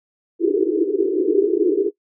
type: band-pass noise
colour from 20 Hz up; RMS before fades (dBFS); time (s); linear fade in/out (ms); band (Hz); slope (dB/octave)
pink; -18; 0.39-1.91; 50; 320 to 430; 96
effects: noise-tail reverb RT60 0.1 s tail -21 dB re dry